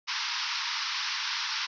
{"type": "band-pass noise", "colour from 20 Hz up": "white", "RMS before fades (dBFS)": -32, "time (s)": [0.07, 1.67], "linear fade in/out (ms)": 20, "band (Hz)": [880, 5700], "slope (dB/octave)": 96, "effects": []}